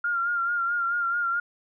sine tone with vibrato, 1396.9 Hz, F6, in tune, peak -23 dBFS, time 0.04-1.4 s, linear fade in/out 5 ms, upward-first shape sine, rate 4.6 Hz, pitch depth 39 cents each way, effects none

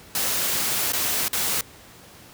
white noise with dropouts, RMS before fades -24 dBFS, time 0.15-1.61 s, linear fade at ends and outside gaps 2 ms, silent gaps 0.922-0.933 / 1.282-1.33 s, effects pink hiss -47 dBFS RMS until 2.33 s + high-pass 60 Hz 12 dB/octave

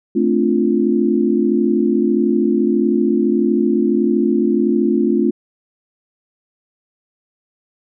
sine chord, D minor seventh, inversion second, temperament equal, 220 / 261.6 / 293.7 / 349.2 Hz, A3 / C4 / D4 / F4, 0 / 0 / 0 / 0 cents, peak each -17 / -19 / -20 / -17 dBFS, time 0.15-5.31 s, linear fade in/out 10 ms, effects none

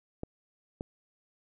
clicks, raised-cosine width 2 ms, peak -22 dBFS, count 2, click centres 0.234 / 0.809 s, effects none

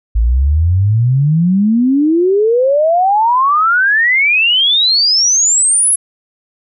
sine exponential sweep, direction up, 53 to 10920 Hz, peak -8 dBFS, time 0.15-5.96 s, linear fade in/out 10 ms, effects none

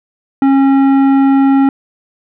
sine tone with tanh clipping, 272.5 Hz, C#4, 29 cents flat, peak -8 dBFS, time 0.42-1.69 s, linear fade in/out 2 ms, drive 12 dB, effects none

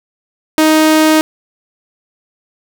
sawtooth tone, 312.5 Hz, D#4, 8 cents sharp, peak -3 dBFS, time 0.58-1.21 s, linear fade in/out 0 ms, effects 7-bit

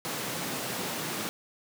pink high-pass noise, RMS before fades -34 dBFS, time 0.05-1.29 s, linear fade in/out 0 ms, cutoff 140 Hz, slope 24 dB/octave, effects none

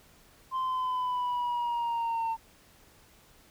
sine exponential sweep, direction down, 1046 to 901 Hz, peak -25 dBFS, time 0.51-2.37 s, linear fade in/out 50 ms, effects tanh soft clip ceiling -27 dBFS + pink hiss -59 dBFS RMS until 3.5 s

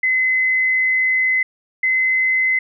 sine tone pair in turn, 2039 / 2047 Hz, C7 / C7, -45 / -38 cents, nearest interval unison, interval 7 cents, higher second, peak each -14 dBFS, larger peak neither, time 0.03-1.43 / 1.83-2.59 s, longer first, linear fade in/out 5 ms, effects none

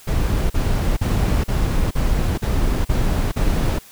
brown noise bursts, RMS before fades -18 dBFS, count 8, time 0.07-3.79 s, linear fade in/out 10 ms, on 430 ms, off 40 ms, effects white hiss -45 dBFS RMS until 3.91 s

